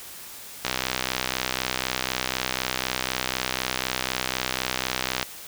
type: click train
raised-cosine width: 0.2 ms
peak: -6 dBFS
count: 294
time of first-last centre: 0.65-5.228 s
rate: 64 Hz
effects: white hiss -41 dBFS RMS until 5.47 s